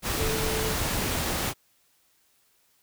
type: tone in noise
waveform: sine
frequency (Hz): 440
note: A4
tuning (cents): 0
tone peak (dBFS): -31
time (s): 0.16-0.76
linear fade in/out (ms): 50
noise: pink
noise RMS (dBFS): -28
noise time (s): 0.02-1.54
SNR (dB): -6
effects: white hiss -66 dBFS RMS until 2.82 s